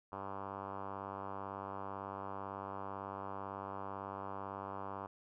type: tone with low-pass filter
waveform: 5% pulse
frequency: 98 Hz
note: G2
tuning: in tune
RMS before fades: -44 dBFS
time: 0.12-5.07 s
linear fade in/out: 5 ms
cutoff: 1100 Hz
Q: 2.6
effects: none